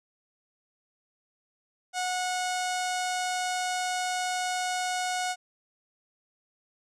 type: tone with low-pass filter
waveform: sawtooth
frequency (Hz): 731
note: F#5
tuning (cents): -21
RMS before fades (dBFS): -30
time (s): 1.93-5.36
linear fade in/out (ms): 50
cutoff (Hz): 7900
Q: 1.9
effects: none